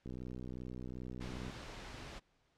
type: click train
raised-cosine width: 3 ms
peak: -33 dBFS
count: 91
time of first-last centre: 0.06-1.498 s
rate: 62.6 Hz
type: noise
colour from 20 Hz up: pink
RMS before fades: -48 dBFS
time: 1.2-2.2 s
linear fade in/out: 20 ms
effects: pink hiss -75 dBFS RMS until 2.57 s + low-pass 5000 Hz 12 dB/octave